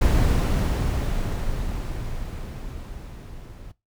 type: noise with level ramp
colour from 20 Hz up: brown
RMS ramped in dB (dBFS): -17 to -41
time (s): 0.01-3.72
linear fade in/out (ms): 10
effects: noise-tail reverb RT60 0.2 s tail -19 dB re dry